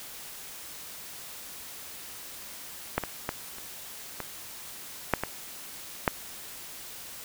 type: clicks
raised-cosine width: 0.5 ms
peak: -9 / -16 / -13 / -28 / -18 / -6 / -13 / -6 dBFS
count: 8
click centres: 2.98 / 3.037 / 3.291 / 3.584 / 4.203 / 5.137 / 5.236 / 6.078 s
effects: white hiss -43 dBFS RMS until 7.24 s